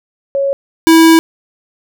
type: tone pair in turn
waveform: sine / square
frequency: 553 / 326.1 Hz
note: C#5 / E4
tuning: -4 / -19 cents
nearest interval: major sixth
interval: 915 cents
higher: first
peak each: -11 / -4 dBFS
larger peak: second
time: 0.35-0.53 / 0.87-1.19 s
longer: second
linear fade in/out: 0 ms
effects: none